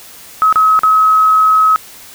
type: tone with dropouts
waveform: sine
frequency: 1279 Hz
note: D#6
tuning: 47 cents sharp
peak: -6 dBFS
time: 0.42-1.76 s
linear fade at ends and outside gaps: 0 ms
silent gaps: 0.526-0.558 / 0.791-0.834 s
effects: white hiss -36 dBFS RMS until 2.14 s